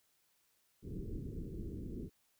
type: low-pass noise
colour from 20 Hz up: pink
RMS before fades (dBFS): -43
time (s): 0.82-2.1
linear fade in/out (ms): 50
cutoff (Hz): 410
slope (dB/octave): 48
effects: white hiss -75 dBFS RMS until 2.39 s